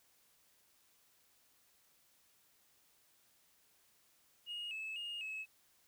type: tone with pitch steps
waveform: sine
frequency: 2866 / 2604 / 2846 / 2583 Hz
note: F7 / E7 / F7 / E7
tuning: +44 / -22 / +32 / -36 cents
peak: -39 dBFS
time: 4.46-5.46 s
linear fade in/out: 50 ms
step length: 250 ms
effects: tanh soft clip ceiling -38 dBFS + white hiss -71 dBFS RMS until 5.87 s